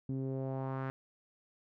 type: tone with low-pass filter sweep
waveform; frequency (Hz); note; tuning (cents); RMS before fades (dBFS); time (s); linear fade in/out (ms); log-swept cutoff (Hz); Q
sawtooth; 132.9; C3; +27; -37; 0.09-0.9; 0; 270 to 1600; 2
effects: none